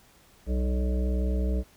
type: harmonic tone with a mistuned harmonic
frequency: 62 Hz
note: B1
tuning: 7 cents sharp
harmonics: 1 / 3 / 5 / 7 / 9 / 10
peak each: -24 / -33 / -38 / -38 / -41 / -43 dBFS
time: 0.46-1.64 s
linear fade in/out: 50 ms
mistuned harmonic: 3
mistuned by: +67 cents
effects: pink hiss -58 dBFS RMS until 1.76 s